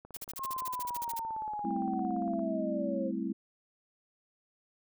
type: click train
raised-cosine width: 1 ms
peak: -35 dBFS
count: 42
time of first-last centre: 0.05-2.393 s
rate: 17.5 Hz
type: noise bursts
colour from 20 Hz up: blue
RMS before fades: -40 dBFS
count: 15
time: 0.14-1.193 s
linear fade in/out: 5 ms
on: 31 ms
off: 42 ms
type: linear sweep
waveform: sine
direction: down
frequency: 1080 to 523.3 Hz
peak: -34 dBFS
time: 0.37-3.12 s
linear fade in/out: 50 ms
type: chord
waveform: sine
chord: A minor seventh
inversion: third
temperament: equal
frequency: 196 / 220 / 261.6 / 329.6 Hz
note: G3 / A3 / C4 / E4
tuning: 0 / 0 / 0 / 0 cents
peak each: -37 dBFS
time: 1.64-3.33 s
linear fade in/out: 10 ms
effects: none